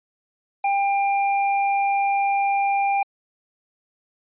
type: tone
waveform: square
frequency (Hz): 796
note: G5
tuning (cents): +26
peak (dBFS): -19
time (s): 0.64-3.03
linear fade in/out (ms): 5
effects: resampled to 8000 Hz